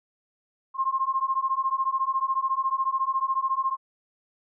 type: beating tone pair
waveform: sine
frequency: 1058 / 1072 Hz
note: C6 / C6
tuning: +19 / +42 cents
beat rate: 14 Hz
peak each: -26 dBFS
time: 0.74-3.77 s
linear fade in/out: 50 ms
effects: none